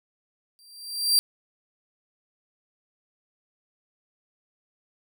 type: tone with exponential growth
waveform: sawtooth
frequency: 4716 Hz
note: D8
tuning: 6 cents sharp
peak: -12 dBFS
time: 0.59-1.19 s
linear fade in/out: 0 ms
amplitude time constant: 130 ms
effects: none